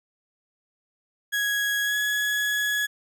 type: tone with pitch glide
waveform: 35% pulse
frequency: 1661.2 to 1684.4 Hz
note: G#6 to G#6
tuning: 0 to +24 cents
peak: -21 dBFS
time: 1.32-2.87 s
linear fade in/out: 20 ms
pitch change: +24 cents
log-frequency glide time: 1.83-1.96 s
effects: none